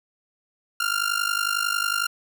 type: tone with amplitude modulation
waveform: sawtooth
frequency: 1396.9 Hz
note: F6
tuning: in tune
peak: -15 dBFS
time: 0.8-2.07 s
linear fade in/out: 5 ms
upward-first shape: sine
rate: 51 Hz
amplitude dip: 85%
effects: none